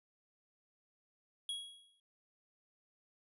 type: tone with exponential decay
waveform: square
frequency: 3317 Hz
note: G#7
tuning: 3 cents flat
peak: -36 dBFS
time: 1.49-2 s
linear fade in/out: 2 ms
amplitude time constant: 110 ms
effects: noise-tail reverb RT60 0.4 s tail -26 dB re dry + resampled to 24000 Hz